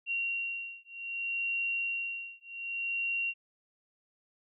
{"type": "beating tone pair", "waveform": "sine", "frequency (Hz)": [2752, 2752.64], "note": ["F7", "F7"], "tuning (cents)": [-26, -26], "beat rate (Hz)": 0.64, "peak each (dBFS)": [-35, -35], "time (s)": [0.06, 3.34], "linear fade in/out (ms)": 50, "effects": []}